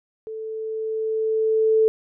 sine tone with level ramp, 440 Hz, A4, in tune, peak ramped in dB -30 to -13 dBFS, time 0.27-1.88 s, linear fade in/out 0 ms, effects none

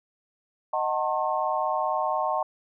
sine chord, D# diminished seventh, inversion none, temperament just, 622.3 / 746.7 / 896 / 1075.3 Hz, D#5 / F#5 / A5 / C6, 0 / +16 / +31 / +47 cents, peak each -29 dBFS, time 0.73-2.43 s, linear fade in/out 5 ms, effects none

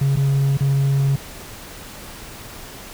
triangle tone with dropouts, 137.9 Hz, C#3, 9 cents flat, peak -12 dBFS, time 0.01-1.16 s, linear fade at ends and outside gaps 5 ms, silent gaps 0.159-0.17 / 0.572-0.606 s, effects tanh soft clip ceiling -8 dBFS + pink hiss -37 dBFS RMS until 2.93 s

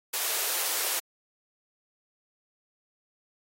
white high-pass noise, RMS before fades -29 dBFS, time 0.13-1 s, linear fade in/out 10 ms, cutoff 350 Hz, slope 48 dB/octave, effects AAC 48 kbps

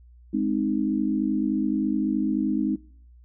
sine chord, Ab major, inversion none, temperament equal, 207.7 / 261.6 / 311.1 Hz, Ab3 / C4 / Eb4, 0 / 0 / 0 cents, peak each -26 dBFS, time 0.33-2.76 s, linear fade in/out 10 ms, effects noise-tail reverb RT60 0.6 s tail -24 dB re dry + added 60 Hz sine -48 dBFS peak until 3.24 s

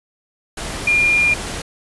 sine tone in noise, 2409 Hz, D7, 43 cents sharp, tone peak -12 dBFS, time 0.87-1.34 s, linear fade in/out 5 ms, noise pink, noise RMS -27 dBFS, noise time 0.57-1.62 s, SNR +12 dB, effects resampled to 24000 Hz

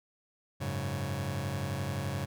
sawtooth chord, F# suspended second, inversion none, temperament just, 92.5 / 104.06 / 138.75 Hz, F#2 / G#2 / C#3, 0 / +4 / +2 cents, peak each -33 / -33 / -31 dBFS, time 0.6-2.26 s, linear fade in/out 20 ms, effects none

